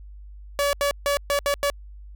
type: tone bursts at uneven times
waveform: sawtooth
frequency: 570 Hz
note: C#5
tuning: 48 cents sharp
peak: -16 dBFS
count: 6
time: 0.59-0.73 / 0.81-0.91 / 1.06-1.17 / 1.3-1.39 / 1.46-1.54 / 1.63-1.7 s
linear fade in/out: 0 ms
effects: added 50 Hz sine -39 dBFS peak until 2.15 s